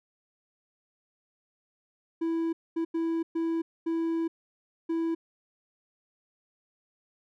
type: tone bursts at uneven times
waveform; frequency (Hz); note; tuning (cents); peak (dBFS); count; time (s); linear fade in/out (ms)
triangle; 329.6; E4; 0; -24; 6; 2.21-2.53 / 2.76-2.85 / 2.94-3.23 / 3.35-3.62 / 3.86-4.28 / 4.89-5.15; 10
effects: none